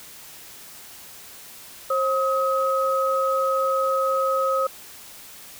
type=tone pair together; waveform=sine; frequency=534 / 1270 Hz; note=C5 / D#6; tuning=+35 / +35 cents; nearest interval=octave + minor third; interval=1500 cents; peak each=-22 dBFS; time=1.9-4.67 s; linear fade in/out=5 ms; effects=white hiss -43 dBFS RMS until 5.59 s